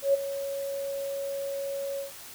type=tone with ADSR envelope; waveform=sine; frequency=554.4 Hz; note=C#5; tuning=in tune; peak=-17 dBFS; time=0.02-2.12 s; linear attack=120 ms; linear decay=16 ms; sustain=-13 dB; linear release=130 ms; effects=white hiss -45 dBFS RMS until 2.34 s